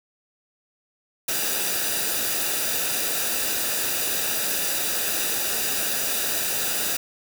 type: noise with comb filter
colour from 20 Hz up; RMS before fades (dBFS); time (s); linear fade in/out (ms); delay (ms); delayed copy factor
white; -25; 1.28-6.97; 5; 0.93; -0.6
effects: none